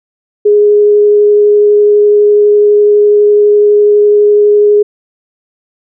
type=tone with vibrato; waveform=sine; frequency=415.3 Hz; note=G#4; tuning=in tune; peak=-3 dBFS; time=0.45-4.83 s; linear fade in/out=10 ms; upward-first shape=triangle; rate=12 Hz; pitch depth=8 cents each way; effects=none